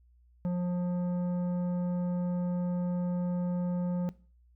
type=tone with tanh clipping; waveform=sine; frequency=177.7 Hz; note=F3; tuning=30 cents sharp; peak=-29 dBFS; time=0.45-4.09 s; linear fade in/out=0 ms; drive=10 dB; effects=noise-tail reverb RT60 0.4 s tail -20 dB re dry + added 60 Hz sine -59 dBFS peak until 4.55 s